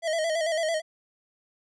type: tone with vibrato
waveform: square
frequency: 645 Hz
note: E5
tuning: 38 cents flat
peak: -25 dBFS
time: 0.02-0.82 s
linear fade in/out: 50 ms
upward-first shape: square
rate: 9 Hz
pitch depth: 59 cents each way
effects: resampled to 22050 Hz